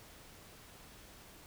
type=silence; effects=pink hiss -56 dBFS RMS until 1.46 s